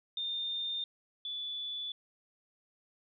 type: tone pair in turn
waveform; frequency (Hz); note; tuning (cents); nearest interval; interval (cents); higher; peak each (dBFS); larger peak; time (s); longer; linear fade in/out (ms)
sine; 3622 / 3462; A7 / A7; +49 / -29; minor second; 78; first; -33 / -36; first; 0.17-0.84 / 1.25-1.92; neither; 2
effects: none